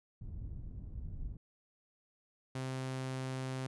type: low-pass noise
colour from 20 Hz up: pink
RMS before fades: -43 dBFS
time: 0.21-1.37 s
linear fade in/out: 5 ms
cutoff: 120 Hz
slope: 12 dB/octave
type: tone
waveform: sawtooth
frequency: 130.81 Hz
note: C3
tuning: in tune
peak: -33 dBFS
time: 2.55-3.67 s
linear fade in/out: 5 ms
effects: resampled to 24000 Hz